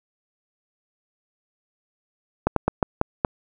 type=slowing click train; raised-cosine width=1 ms; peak=-4 dBFS; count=6; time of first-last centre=2.47-3.248 s; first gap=93 ms; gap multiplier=1.26; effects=none